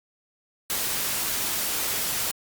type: noise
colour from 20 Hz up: white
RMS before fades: -27 dBFS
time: 0.7-2.31 s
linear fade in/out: 0 ms
effects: Opus 48 kbps